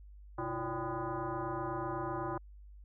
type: tone with frequency modulation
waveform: sine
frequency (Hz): 326.5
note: E4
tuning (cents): -17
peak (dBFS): -34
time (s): 0.38-2.38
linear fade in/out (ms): 5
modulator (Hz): 227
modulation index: 4.1
effects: added 50 Hz sine -50 dBFS peak until 2.84 s